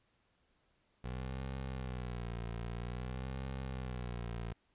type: tone with vibrato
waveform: 20% pulse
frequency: 61.7 Hz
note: B1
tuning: 1 cent flat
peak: -34 dBFS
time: 1.04-4.53 s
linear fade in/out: 5 ms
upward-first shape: sine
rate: 0.51 Hz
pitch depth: 120 cents each way
effects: pink hiss -75 dBFS RMS until 4.74 s + resampled to 8000 Hz